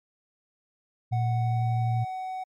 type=tone with vibrato; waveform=sine; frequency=116.54 Hz; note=A#2; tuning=in tune; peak=-23 dBFS; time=1.11-2.05 s; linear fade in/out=20 ms; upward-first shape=sine; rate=12 Hz; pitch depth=9 cents each way
type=tone with pitch glide; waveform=triangle; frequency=740 to 749 Hz; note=F#5 to F#5; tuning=0 to +21 cents; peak=-29 dBFS; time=1.12-2.44 s; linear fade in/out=10 ms; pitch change=+21 cents; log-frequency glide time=1.28-1.65 s
effects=MP3 96 kbps